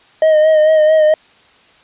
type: tone with vibrato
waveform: triangle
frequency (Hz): 622.3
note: D#5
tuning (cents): 0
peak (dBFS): -5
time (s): 0.22-1.14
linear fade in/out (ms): 2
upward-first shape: sine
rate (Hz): 4.5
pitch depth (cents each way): 33
effects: white hiss -48 dBFS RMS until 1.83 s + resampled to 8000 Hz